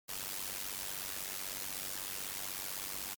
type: noise with amplitude modulation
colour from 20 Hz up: white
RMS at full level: -37 dBFS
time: 0.08-3.15 s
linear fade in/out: 20 ms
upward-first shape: sine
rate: 96.1 Hz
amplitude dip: 80%
effects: MP3 96 kbps